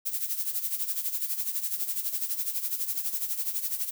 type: noise with tremolo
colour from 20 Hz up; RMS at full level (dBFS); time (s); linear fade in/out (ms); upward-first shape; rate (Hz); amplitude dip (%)
violet; -28; 0.05-3.91; 20; sine; 12; 70
effects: none